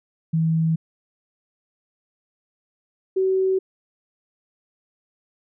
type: tone pair in turn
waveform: sine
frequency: 161.8 / 379.1 Hz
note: E3 / F#4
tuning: -32 / +42 cents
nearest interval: octave + minor third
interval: 1474 cents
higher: second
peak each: -17 dBFS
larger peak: neither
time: 0.33-0.76 / 3.16-3.59 s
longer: neither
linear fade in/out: 10 ms
effects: none